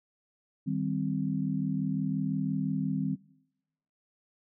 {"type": "chord", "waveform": "sine", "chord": "C minor", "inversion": "first", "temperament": "equal", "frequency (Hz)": [155.56, 196, 261.6], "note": ["Eb3", "G3", "C4"], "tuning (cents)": [0, 0, 0], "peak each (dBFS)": -32, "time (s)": [0.66, 3.16], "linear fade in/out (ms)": 20, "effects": ["noise-tail reverb RT60 0.9 s tail -23 dB re dry"]}